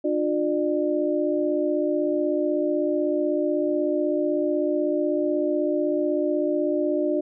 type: tone cluster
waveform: sine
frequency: 299.7 / 355.8 / 599 Hz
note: D4 / F4 / D5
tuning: +35 / +32 / +34 cents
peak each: -25 dBFS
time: 0.04-7.21 s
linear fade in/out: 10 ms
effects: none